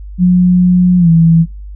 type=tone with pitch glide; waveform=sine; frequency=180 to 165.06 Hz; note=F#3 to E3; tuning=-47 to +3 cents; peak=-4 dBFS; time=0.18-1.46 s; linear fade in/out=50 ms; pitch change=-150 cents; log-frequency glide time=0.98-1.09 s; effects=noise-tail reverb RT60 0.3 s tail -24 dB re dry + added 50 Hz sine -25 dBFS peak until 1.75 s